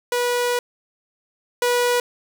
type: tone pair in turn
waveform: sawtooth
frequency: 487.2 / 487.2 Hz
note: B4 / B4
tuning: -24 / -24 cents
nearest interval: unison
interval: 0 cents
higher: neither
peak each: -15 / -13 dBFS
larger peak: second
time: 0.12-0.59 / 1.62-2 s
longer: first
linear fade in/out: 2 ms
effects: none